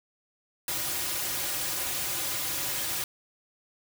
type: noise with comb filter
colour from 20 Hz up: white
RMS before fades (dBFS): -31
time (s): 0.68-3.04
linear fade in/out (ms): 2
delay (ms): 4.5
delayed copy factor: -0.75
effects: none